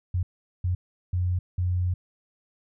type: tone bursts at uneven times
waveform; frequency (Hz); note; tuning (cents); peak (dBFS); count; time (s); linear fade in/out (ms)
sine; 90; F#2; -47; -22; 4; 0.14-0.23 / 0.64-0.75 / 1.13-1.39 / 1.58-1.94; 5
effects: none